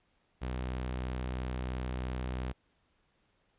sawtooth tone, 63 Hz, B1, 35 cents sharp, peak -30 dBFS, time 0.41-2.53 s, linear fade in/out 20 ms, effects pink hiss -73 dBFS RMS until 3.58 s + resampled to 8000 Hz

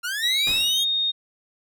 sawtooth linear sweep, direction up, 1371 to 3322 Hz, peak -22 dBFS, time 0.03-0.85 s, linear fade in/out 20 ms
sine tone with pitch glide, 3855 to 3702 Hz, B7 to A#7, -43 to -13 cents, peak -20 dBFS, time 0.22-1.12 s, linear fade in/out 20 ms, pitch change -70 cents, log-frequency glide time 0.39-0.8 s
pink noise with exponential decay, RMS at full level -32 dBFS, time 0.47-0.98 s, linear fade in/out 0 ms, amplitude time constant 110 ms
effects none

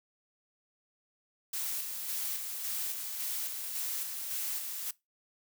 blue noise with tremolo, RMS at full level -35 dBFS, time 1.53-4.91 s, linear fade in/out 5 ms, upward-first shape square, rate 1.8 Hz, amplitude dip 35%, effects noise-tail reverb RT60 0.2 s tail -21 dB re dry

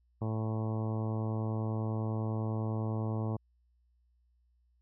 harmonic tone, 110 Hz, A2, in tune, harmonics 1 / 2 / 3 / 4 / 5 / 6 / 7 / 8 / 9 / 10, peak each -32 / -38 / -42 / -44 / -46 / -48 / -49 / -50 / -51 / -52 dBFS, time 0.21-3.37 s, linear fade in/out 10 ms, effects added 60 Hz sine -67 dBFS peak until 4.81 s

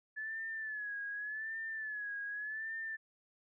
sine tone with vibrato, 1719 Hz, A6, 41 cents flat, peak -38 dBFS, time 0.16-2.97 s, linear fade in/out 20 ms, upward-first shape sine, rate 0.86 Hz, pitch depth 79 cents each way, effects none

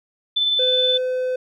sine tone with tremolo, 3520 Hz, A7, in tune, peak -15 dBFS, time 0.36-0.98 s, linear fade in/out 10 ms, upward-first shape triangle, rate 19 Hz, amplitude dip 35%
triangle tone, 509 Hz, C5, 48 cents flat, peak -18 dBFS, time 0.59-1.36 s, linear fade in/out 5 ms
effects none

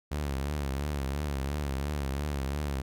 sawtooth tone with vibrato, 70.7 Hz, C#2, 35 cents sharp, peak -26 dBFS, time 0.11-2.82 s, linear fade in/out 10 ms, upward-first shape triangle, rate 2.9 Hz, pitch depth 120 cents each way, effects none

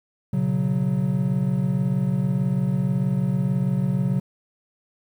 triangle chord, B suspended second, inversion none, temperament equal with one note detuned, 120.37 / 138.59 / 185 Hz, B2 / C#3 / F#3, -44 / 0 / 0 cents, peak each -26 / -21 / -21 dBFS, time 0.33-4.2 s, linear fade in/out 5 ms, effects 9-bit

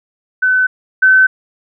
sine tone pair in turn, 1512 / 1526 Hz, F#6 / G6, +37 / -47 cents, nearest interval unison, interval 16 cents, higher second, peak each -9 / -5 dBFS, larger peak second, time 0.42-0.67 / 1.02-1.27 s, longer neither, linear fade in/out 10 ms, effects none

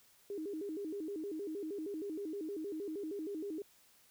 sine tone with vibrato, 356.1 Hz, F4, 34 cents sharp, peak -38 dBFS, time 0.3-3.62 s, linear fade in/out 2 ms, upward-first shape square, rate 6.4 Hz, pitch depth 220 cents each way, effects white hiss -66 dBFS RMS until 4.1 s

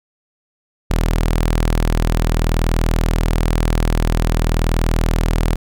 sawtooth tone, 40.48 Hz, E1, 31 cents flat, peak -10 dBFS, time 0.9-5.56 s, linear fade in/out 10 ms, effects none

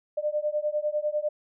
sine beating tone pair, 595 / 605 Hz, D5 / D#5, +22 / -49 cents, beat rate 10 Hz, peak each -28 dBFS, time 0.17-1.29 s, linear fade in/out 10 ms, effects none

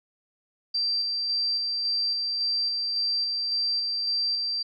sine tone with tremolo, 4699 Hz, D8, in tune, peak -23 dBFS, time 0.74-4.63 s, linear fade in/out 10 ms, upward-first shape square, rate 1.8 Hz, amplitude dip 25%, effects none

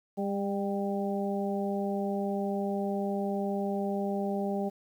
harmonic tone with a mistuned harmonic, 199.9 Hz, G3, 34 cents sharp, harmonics 1 / 2 / 3 / 4, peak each -31 / -34 / -36 / -37 dBFS, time 0.17-4.7 s, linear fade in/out 20 ms, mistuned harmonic 4, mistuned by -27 cents, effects 10-bit

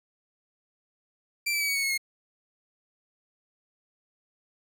sawtooth tone with pitch steps, 2349 / 2315 / 2282 / 2249 / 2217 / 2185 / 2154 Hz, D7 / D7 / C#7 / C#7 / C#7 / C#7 / C7, 0 / -25 / +50 / +24 / 0 / -26 / +50 cents, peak -22 dBFS, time 1.46-1.978 s, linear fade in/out 10 ms, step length 74 ms, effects none

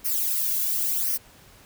violet noise with flanger, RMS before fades -25 dBFS, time 0.04-1.18 s, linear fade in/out 20 ms, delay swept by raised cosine 0.26 to 1.66 ms, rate 0.93 Hz, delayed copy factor -0.7, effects pink hiss -52 dBFS RMS until 1.65 s

